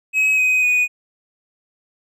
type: tone with pitch steps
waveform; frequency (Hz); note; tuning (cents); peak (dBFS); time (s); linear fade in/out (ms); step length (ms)
triangle; 2551 / 2513 / 2476; D#7 / D#7 / D#7; +43 / +17 / -9; -12; 0.13-0.88; 50; 250
effects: none